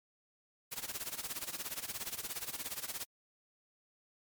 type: noise with tremolo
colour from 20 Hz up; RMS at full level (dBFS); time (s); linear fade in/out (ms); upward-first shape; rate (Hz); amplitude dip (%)
white; -38; 0.71-3.05; 20; sine; 17; 85
effects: MP3 96 kbps